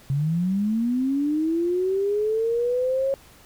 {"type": "linear sweep", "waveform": "sine", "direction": "up", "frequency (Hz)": [133.6, 549], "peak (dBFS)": -20, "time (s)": [0.1, 3.14], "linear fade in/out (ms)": 0, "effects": ["pink hiss -51 dBFS RMS until 3.45 s"]}